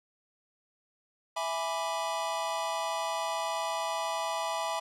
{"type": "chord", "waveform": "square", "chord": "E dominant seventh", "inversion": "none", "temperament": "equal", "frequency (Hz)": [659.3, 830.6, 987.8, 1174.7], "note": ["E5", "G#5", "B5", "D6"], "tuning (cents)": [0, 0, 0, 0], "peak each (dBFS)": [-36, -37, -36, -39], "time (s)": [1.36, 4.8], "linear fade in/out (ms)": 10, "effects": ["low-pass 10000 Hz 12 dB/octave"]}